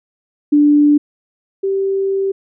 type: tone pair in turn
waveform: sine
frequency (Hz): 293.7 / 389.4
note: D4 / G4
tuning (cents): 0 / -12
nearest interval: perfect fourth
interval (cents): 488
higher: second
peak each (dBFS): -7 / -14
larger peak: first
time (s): 0.52-0.98 / 1.63-2.32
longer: second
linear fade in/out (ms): 10
effects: none